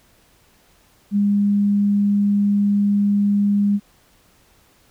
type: tone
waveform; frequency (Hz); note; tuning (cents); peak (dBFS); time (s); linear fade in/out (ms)
sine; 203.1; G#3; -38; -14; 1.11-3.8; 50
effects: pink hiss -56 dBFS RMS until 4.9 s